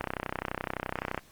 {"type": "click train", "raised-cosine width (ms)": 0.5, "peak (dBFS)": -15, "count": 38, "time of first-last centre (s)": [0.01, 1.177], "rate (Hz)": 31.7, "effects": ["pink hiss -58 dBFS RMS until 1.31 s", "Opus 32 kbps"]}